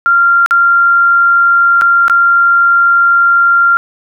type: tone with dropouts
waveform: sine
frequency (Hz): 1386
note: F6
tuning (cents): -14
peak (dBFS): -5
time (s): 0.06-3.77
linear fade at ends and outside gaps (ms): 0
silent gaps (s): 0.461-0.509 / 1.812-1.819 / 2.081-2.098
effects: none